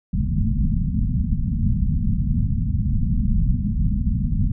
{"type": "low-pass noise", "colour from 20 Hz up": "pink", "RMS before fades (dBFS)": -20, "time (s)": [0.13, 4.52], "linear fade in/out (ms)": 5, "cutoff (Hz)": 240, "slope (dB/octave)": 96, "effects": []}